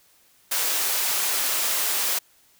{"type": "high-pass noise", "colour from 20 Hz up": "white", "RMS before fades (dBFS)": -24, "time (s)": [0.51, 2.19], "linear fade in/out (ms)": 10, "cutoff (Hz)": 450, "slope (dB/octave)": 12, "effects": ["white hiss -59 dBFS RMS until 2.59 s"]}